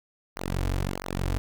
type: tone with flanger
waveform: sawtooth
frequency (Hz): 46.25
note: F#1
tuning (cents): 0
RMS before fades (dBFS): -29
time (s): 0.36-1.38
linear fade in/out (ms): 0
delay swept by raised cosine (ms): 0.27 to 5.47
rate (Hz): 1.5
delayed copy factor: -0.95
effects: none